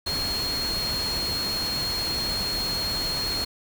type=tone in noise; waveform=sine; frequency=4273 Hz; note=C8; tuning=36 cents sharp; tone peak=-26 dBFS; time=0.06-3.45 s; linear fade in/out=10 ms; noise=pink; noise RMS=-32 dBFS; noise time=0.06-3.45 s; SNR=+3 dB; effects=none